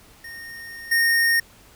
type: tone with level steps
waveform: square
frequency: 1846 Hz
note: A#6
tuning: 17 cents flat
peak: -36 / -17 dBFS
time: 0.24-1.4 s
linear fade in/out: 5 ms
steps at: 0.91 s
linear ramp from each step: 10 ms
effects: pink hiss -51 dBFS RMS until 1.75 s